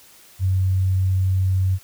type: tone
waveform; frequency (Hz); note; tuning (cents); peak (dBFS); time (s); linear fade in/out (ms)
sine; 94; F#2; +28; -16; 0.39-1.79; 50
effects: white hiss -49 dBFS RMS until 1.83 s